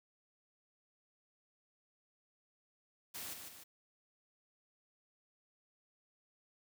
white noise with echo, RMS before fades -45 dBFS, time 3.14-3.34 s, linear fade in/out 10 ms, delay 150 ms, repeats 2, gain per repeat -5 dB, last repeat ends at 3.64 s, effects none

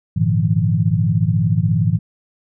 sine tone cluster, 102.1 / 116.1 / 153.4 / 170.2 Hz, G#2 / A#2 / D#3 / F3, -29 / -7 / -24 / -44 cents, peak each -19 dBFS, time 0.16-1.99 s, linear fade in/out 10 ms, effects none

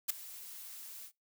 blue noise with ADSR envelope, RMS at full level -29 dBFS, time 0.08-1.12 s, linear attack 18 ms, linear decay 10 ms, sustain -19 dB, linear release 76 ms, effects noise-tail reverb RT60 0.2 s tail -23 dB re dry

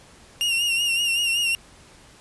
40% pulse tone with vibrato, 2794 Hz, F7, in tune, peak -19 dBFS, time 0.41-1.55 s, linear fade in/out 0 ms, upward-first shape sine, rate 5.3 Hz, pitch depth 52 cents each way, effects pink hiss -50 dBFS RMS until 2.2 s + resampled to 24000 Hz

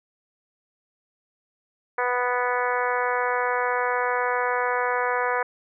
harmonic tone, 246.9 Hz, B3, in tune, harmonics 2 / 3 / 4 / 5 / 6 / 7 / 8 / 9, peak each -27 / -30 / -27 / -31 / -30 / -31 / -35 / -37 dBFS, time 1.98-5.43 s, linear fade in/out 5 ms, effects none

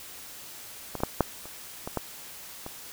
clicks, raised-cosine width 1 ms, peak -18 / -22 / -9 / -6 / -29 / -19 / -13 / -22 dBFS, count 8, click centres 0.953 / 1.004 / 1.035 / 1.207 / 1.456 / 1.875 / 1.973 / 2.664 s, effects white hiss -44 dBFS RMS until 2.92 s

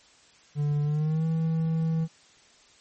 triangle tone with pitch glide, 146.7 to 161.84 Hz, D3 to E3, -2 to -32 cents, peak -21 dBFS, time 0.55-2.08 s, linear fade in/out 50 ms, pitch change +170 cents, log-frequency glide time 0.83-1.26 s, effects white hiss -57 dBFS RMS until 2.8 s + MP3 32 kbps

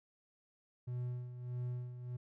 triangle tone with tremolo, 123.47 Hz, B2, in tune, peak -34 dBFS, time 0.87-2.17 s, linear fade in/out 10 ms, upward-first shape sine, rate 1.6 Hz, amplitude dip 65%, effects none

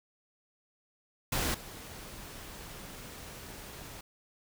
pink noise with level steps, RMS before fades -31 / -46 dBFS, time 1.32-4.01 s, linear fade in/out 5 ms, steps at 1.54 s, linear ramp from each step 5 ms, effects none

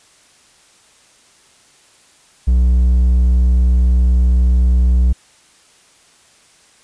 sine tone with hard clipping, 61.9 Hz, B1, 5 cents sharp, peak -10 dBFS, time 2.47-5.13 s, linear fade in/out 10 ms, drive 3 dB, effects white hiss -50 dBFS RMS until 6.83 s + resampled to 22050 Hz

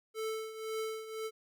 square tone with tremolo, 440 Hz, A4, in tune, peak -34 dBFS, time 0.14-1.31 s, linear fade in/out 50 ms, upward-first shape triangle, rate 1.9 Hz, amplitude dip 75%, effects none

